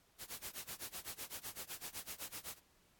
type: noise with tremolo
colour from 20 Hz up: white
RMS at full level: -44 dBFS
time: 0.18-2.6 s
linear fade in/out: 50 ms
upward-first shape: sine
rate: 7.9 Hz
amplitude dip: 95%
effects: pink hiss -71 dBFS RMS until 2.99 s + AAC 64 kbps